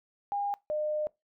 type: tone pair in turn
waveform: sine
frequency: 810 / 606.8 Hz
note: G#5 / D#5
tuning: -43 / -44 cents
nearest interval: perfect fourth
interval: 501 cents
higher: first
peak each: -28 dBFS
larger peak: neither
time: 0.32-0.54 / 0.7-1.07 s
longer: second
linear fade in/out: 0 ms
effects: noise-tail reverb RT60 0.2 s tail -23 dB re dry